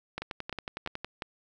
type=two click trains; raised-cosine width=0.3 ms; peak=-18 / -19 dBFS; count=4 / 10; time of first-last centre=0.18-1.222 / 0.22-1.046 s; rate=2.88 / 10.9 Hz; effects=none